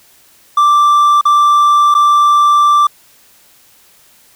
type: tone with dropouts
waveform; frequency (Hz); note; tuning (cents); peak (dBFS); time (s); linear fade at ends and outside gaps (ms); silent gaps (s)
triangle; 1174.7; D6; 0; -4; 0.57-2.87; 5; 1.212-1.253 / 1.942-1.949
effects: white hiss -47 dBFS RMS until 4.35 s